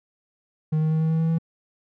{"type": "tone with pitch steps", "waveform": "triangle", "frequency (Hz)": [155.56, 156.91, 158.28, 159.66, 161.05, 162.45, 163.86], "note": ["D#3", "D#3", "D#3", "D#3", "E3", "E3", "E3"], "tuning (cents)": [0, 15, 30, 45, -40, -25, -10], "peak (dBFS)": -17, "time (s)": [0.72, 1.385], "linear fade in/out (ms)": 10, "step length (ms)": 95, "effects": []}